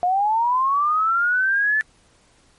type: linear sweep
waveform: sine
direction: up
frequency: 701 to 1756 Hz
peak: -16 dBFS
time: 0.03-1.81 s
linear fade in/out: 0 ms
effects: pink hiss -57 dBFS RMS until 2.58 s + MP3 48 kbps